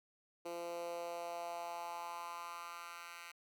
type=tone with high-pass filter sweep; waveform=10% pulse; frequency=171.4 Hz; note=F3; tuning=32 cents flat; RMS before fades=-45 dBFS; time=0.45-3.32 s; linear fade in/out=10 ms; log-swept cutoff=410 to 1700 Hz; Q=3.2; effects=none